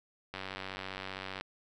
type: click train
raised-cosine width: 0.3 ms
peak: -23 dBFS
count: 103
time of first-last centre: 0.34-1.41 s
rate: 95.3 Hz
effects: none